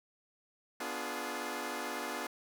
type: chord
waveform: 10% pulse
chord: B diminished seventh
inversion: none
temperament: equal with one note detuned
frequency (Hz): 246.9 / 293.7 / 349.2 / 421.1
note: B3 / D4 / F4 / Ab4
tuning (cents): 0 / 0 / 0 / +24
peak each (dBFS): -34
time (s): 0.8-2.27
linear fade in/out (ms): 5
effects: none